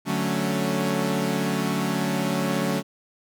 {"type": "chord", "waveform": "sawtooth", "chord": "D major seventh", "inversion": "none", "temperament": "equal", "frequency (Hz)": [146.83, 185, 220, 277.2], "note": ["D3", "F#3", "A3", "C#4"], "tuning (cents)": [0, 0, 0, 0], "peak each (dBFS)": [-26, -23, -24, -25], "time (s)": [0.05, 2.83], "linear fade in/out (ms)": 50, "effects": []}